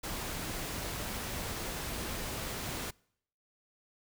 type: noise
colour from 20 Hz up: pink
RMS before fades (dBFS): -38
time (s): 0.03-2.91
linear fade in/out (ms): 10
effects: noise-tail reverb RT60 0.7 s tail -26 dB re dry